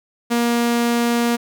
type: tone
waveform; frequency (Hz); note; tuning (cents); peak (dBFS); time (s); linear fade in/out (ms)
sawtooth; 236.6; A#3; +26; -12; 0.3-1.37; 20
effects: none